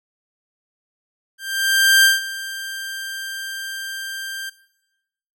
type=tone with ADSR envelope; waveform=sawtooth; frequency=1581 Hz; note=G6; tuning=14 cents sharp; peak=-6 dBFS; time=1.38-4.5 s; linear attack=660 ms; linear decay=160 ms; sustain=-18 dB; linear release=12 ms; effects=noise-tail reverb RT60 1.0 s tail -20 dB re dry